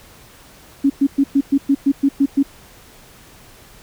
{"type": "tone bursts", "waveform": "sine", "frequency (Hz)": 277.2, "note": "C#4", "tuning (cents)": 0, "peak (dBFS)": -10, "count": 10, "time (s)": [0.84, 2.43], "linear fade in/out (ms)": 10, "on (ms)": 60, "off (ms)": 110, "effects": ["pink hiss -45 dBFS RMS until 3.82 s"]}